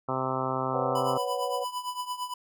harmonic tone, 130.81 Hz, C3, in tune, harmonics 1 / 2 / 3 / 4 / 5 / 6 / 7 / 8 / 9 / 10, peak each -36 / -36 / -36 / -36 / -36 / -36 / -36 / -36 / -36 / -36 dBFS, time 0.08-1.18 s, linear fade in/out 10 ms
sine chord, B suspended second, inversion none, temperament just, 493.9 / 555.6 / 740.8 Hz, B4 / C#5 / F#5, 0 / +4 / +2 cents, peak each -32 / -33 / -34 dBFS, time 0.73-1.65 s, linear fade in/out 20 ms
square tone with tremolo, 994 Hz, B5, 11 cents sharp, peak -29 dBFS, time 0.95-2.34 s, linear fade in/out 5 ms, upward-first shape triangle, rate 8.8 Hz, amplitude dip 85%
effects none

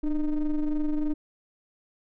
triangle ring-modulated tone, 155.56 Hz, D#3, in tune, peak -18 dBFS, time 0.03-1.14 s, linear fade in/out 10 ms, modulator 144 Hz, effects none

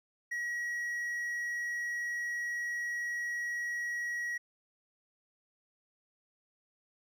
triangle tone with hard clipping, 1911 Hz, A#6, 43 cents sharp, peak -34 dBFS, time 0.31-4.38 s, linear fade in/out 10 ms, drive 6 dB, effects none

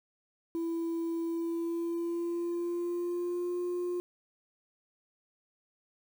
sine tone with pitch glide, 332.8 to 354.6 Hz, E4 to F4, +17 to +26 cents, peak -28 dBFS, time 0.55-4 s, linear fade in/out 0 ms, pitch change +109 cents, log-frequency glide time 1.25-3.6 s, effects tanh soft clip ceiling -29 dBFS + 9-bit

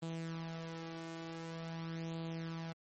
sawtooth tone with flanger, 164.5 Hz, E3, 3 cents flat, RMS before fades -43 dBFS, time 0.02-2.73 s, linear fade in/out 10 ms, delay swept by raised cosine 0.26 to 2.76 ms, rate 0.46 Hz, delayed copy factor +0.5, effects low-pass 8000 Hz 12 dB/octave + MP3 32 kbps

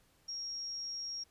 sine tone, 5588 Hz, F8, in tune, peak -38 dBFS, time 0.28-1.24 s, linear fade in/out 10 ms, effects pink hiss -69 dBFS RMS until 1.3 s + resampled to 32000 Hz

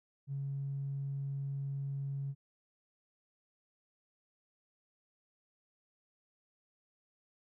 triangle tone with tanh clipping, 138.59 Hz, C#3, in tune, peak -35 dBFS, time 0.27-2.35 s, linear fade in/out 50 ms, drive 4 dB, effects none

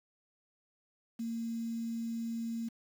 sine tone with quantisation, 229.6 Hz, A#3, 26 cents flat, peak -34 dBFS, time 1.19-2.69 s, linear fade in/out 10 ms, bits 9, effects none

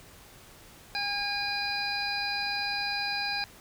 harmonic tone, 813 Hz, G#5, 37 cents flat, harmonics 1 / 2 / 3 / 5 / 6, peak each -35 / -35 / -35 / -35 / -35 dBFS, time 0.95-3.44 s, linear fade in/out 0 ms, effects pink hiss -52 dBFS RMS until 3.6 s

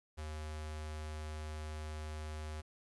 square tone with notch filter, 77.1 Hz, D#2, 15 cents flat, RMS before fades -43 dBFS, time 0.17-2.62 s, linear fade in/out 20 ms, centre 170 Hz, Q 0.58, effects resampled to 24000 Hz + 11-bit

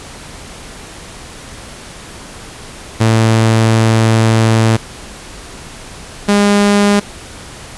sawtooth tone pair in turn, 112.5 / 203.7 Hz, A2 / G#3, +39 / -33 cents, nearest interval minor seventh, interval 1028 cents, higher second, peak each -4 dBFS, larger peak neither, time 3-4.77 / 6.28-7 s, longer first, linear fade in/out 10 ms, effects pink hiss -32 dBFS RMS until 7.77 s + resampled to 24000 Hz

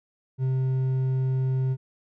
triangle tone with hard clipping, 130.8 Hz, C3, in tune, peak -23 dBFS, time 0.38-1.77 s, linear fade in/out 50 ms, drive 7 dB, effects none

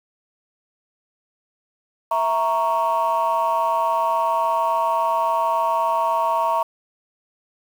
sine chord, A# diminished, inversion second, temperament equal, 659.3 / 932.3 / 1108.7 Hz, E5 / A#5 / C#6, 0 / 0 / 0 cents, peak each -22 / -19 / -22 dBFS, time 2.11-6.63 s, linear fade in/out 5 ms, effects tanh soft clip ceiling -12 dBFS + 7-bit

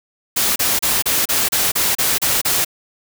white noise bursts, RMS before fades -17 dBFS, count 10, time 0.36-2.648 s, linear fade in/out 10 ms, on 200 ms, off 32 ms, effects none

